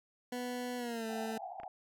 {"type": "tone with pitch glide", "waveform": "20% pulse", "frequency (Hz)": [246.9, 222.5], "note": ["B3", "A3"], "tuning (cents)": [0, 20], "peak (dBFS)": -32, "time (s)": [0.32, 1.38], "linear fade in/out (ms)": 5, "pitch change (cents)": -180, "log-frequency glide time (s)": [0.77, 1.06]}
{"type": "band-pass noise", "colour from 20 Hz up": "white", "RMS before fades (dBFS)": -45, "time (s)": [1.09, 1.68], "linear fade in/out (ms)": 2, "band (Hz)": [700, 800], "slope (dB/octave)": 96}
{"type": "clicks", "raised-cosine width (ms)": 0.5, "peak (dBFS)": -34, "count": 2, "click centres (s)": [1.6, 1.634]}
{"effects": []}